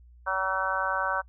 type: harmonic tone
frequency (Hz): 190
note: F#3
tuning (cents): +46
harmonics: 3 / 4 / 5 / 6 / 7 / 8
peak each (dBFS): -34 / -35 / -31 / -32 / -33 / -30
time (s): 0.26-1.22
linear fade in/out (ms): 20
effects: noise-tail reverb RT60 0.1 s tail -25 dB re dry + added 60 Hz sine -50 dBFS peak until 1.28 s